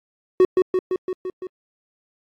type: tone with echo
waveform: triangle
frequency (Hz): 370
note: F#4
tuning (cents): 0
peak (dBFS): -8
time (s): 0.4-0.45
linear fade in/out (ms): 2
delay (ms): 170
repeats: 6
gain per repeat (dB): -3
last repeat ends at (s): 1.47
effects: AAC 48 kbps